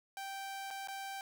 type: tone with dropouts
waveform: sawtooth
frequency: 782 Hz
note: G5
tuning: 4 cents flat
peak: -37 dBFS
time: 0.17-1.21 s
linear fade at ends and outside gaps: 1 ms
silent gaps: 0.705-0.709 / 0.874-0.884 s
effects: 11-bit